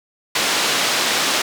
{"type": "band-pass noise", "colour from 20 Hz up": "white", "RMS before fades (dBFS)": -19, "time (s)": [0.35, 1.42], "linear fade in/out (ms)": 5, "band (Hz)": [220, 5000], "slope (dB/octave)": 12, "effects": []}